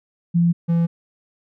sine / triangle tone pair in turn, 170.9 / 168.45 Hz, F3 / E3, -37 / +38 cents, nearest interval unison, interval 25 cents, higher first, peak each -13 dBFS, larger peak neither, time 0.34-0.53 / 0.68-0.87 s, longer neither, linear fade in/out 20 ms, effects none

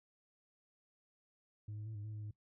sine tone with pitch steps, 105.4 / 106.1 / 110.3 / 103.1 / 107.8 / 106.1 / 105.2 Hz, G#2 / G#2 / A2 / G#2 / A2 / G#2 / G#2, +26 / +38 / +5 / -12 / -35 / +38 / +23 cents, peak -40 dBFS, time 1.68-2.31 s, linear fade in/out 5 ms, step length 90 ms, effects noise-tail reverb RT60 0.1 s tail -20 dB re dry + tanh soft clip ceiling -41 dBFS

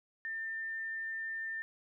sine tone, 1797 Hz, A6, 36 cents sharp, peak -36 dBFS, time 0.25-1.62 s, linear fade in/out 0 ms, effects none

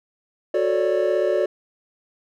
triangle chord, D major seventh, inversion first, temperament just, 367.1 / 440.5 / 550.6 / 587.3 Hz, F#4 / A4 / C#5 / D5, -14 / +2 / -12 / 0 cents, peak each -21 / -23 / -23 / -20 dBFS, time 0.54-1.46 s, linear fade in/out 5 ms, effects none

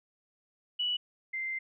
sine tone pair in turn, 2948 / 2085 Hz, F#7 / C7, -7 / -7 cents, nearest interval tritone, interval 600 cents, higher first, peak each -28 / -32 dBFS, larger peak first, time 0.79-0.97 / 1.33-1.59 s, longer second, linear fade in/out 10 ms, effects none

